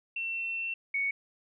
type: tone pair in turn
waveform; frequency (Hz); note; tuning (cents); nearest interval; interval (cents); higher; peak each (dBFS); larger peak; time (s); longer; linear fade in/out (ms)
sine; 2701 / 2225; E7 / C#7; +42 / +6; minor third; 336; first; -31 / -27; second; 0.16-0.74 / 0.94-1.11; first; 5
effects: none